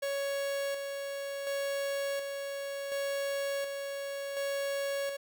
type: tone with tremolo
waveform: 45% pulse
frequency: 557 Hz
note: C#5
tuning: 8 cents sharp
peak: -31 dBFS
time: 0.02-5.17 s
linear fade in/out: 10 ms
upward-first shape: square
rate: 0.69 Hz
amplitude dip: 40%
effects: none